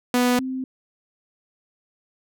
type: tone pair in turn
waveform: sawtooth / sine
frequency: 246.9 / 260.2 Hz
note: B3 / C4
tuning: 0 / -9 cents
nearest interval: minor second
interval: 91 cents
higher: second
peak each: -13 / -25 dBFS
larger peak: first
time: 0.14-0.39 / 0.39-0.64 s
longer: neither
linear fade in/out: 2 ms
effects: none